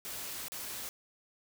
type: noise with dropouts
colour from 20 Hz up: white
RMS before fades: -41 dBFS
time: 0.05-0.89 s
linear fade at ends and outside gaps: 0 ms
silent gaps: 0.483-0.52 s
effects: none